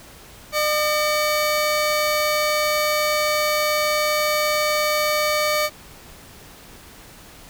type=tone pair together; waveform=25% pulse; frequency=604.7 / 2283 Hz; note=D#5 / D7; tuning=-50 / -50 cents; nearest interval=octave + major seventh; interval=2300 cents; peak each=-16 / -20 dBFS; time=0.52-5.7 s; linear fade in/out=50 ms; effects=pink hiss -44 dBFS RMS until 7.49 s